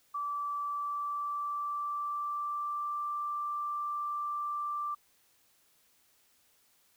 sine tone with pitch glide, 1160 to 1176.9 Hz, D6 to D6, -22 to +3 cents, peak -32 dBFS, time 0.14-4.95 s, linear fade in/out 10 ms, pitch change +25 cents, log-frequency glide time 0.6-3 s, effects white hiss -68 dBFS RMS until 6.96 s

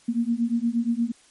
sine beating tone pair, 230 / 238.5 Hz, A#3 / A#3, -23 / +40 cents, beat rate 8.5 Hz, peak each -24 dBFS, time 0.08-1.12 s, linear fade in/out 10 ms, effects white hiss -56 dBFS RMS until 1.3 s + MP3 48 kbps

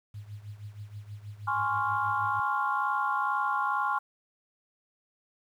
sine tone with tremolo, 103.83 Hz, G#2, in tune, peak -36 dBFS, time 0.14-2.4 s, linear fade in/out 5 ms, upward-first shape triangle, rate 6.3 Hz, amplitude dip 85%
sine chord, Db major seventh, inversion second, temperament equal, 830.6 / 1046.5 / 1108.7 / 1396.9 Hz, Ab5 / C6 / Db6 / F6, 0 / 0 / 0 / 0 cents, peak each -31 dBFS, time 1.47-3.99 s, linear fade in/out 10 ms
effects tanh soft clip ceiling -15 dBFS + 10-bit

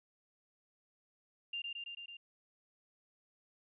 sine tone with echo, 2794 Hz, F7, in tune, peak -37 dBFS, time 1.53-1.62 s, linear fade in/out 5 ms, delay 110 ms, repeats 5, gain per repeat -2 dB, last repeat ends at 2.17 s, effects none

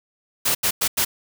white noise bursts at uneven times, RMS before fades -20 dBFS, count 4, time 0.45-0.55 / 0.63-0.71 / 0.81-0.88 / 0.97-1.05 s, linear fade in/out 10 ms, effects none

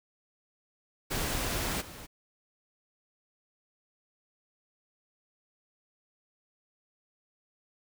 pink noise with level steps, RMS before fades -32 / -46 dBFS, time 1.1-2.07 s, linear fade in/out 20 ms, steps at 1.8 s, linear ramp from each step 20 ms, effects none

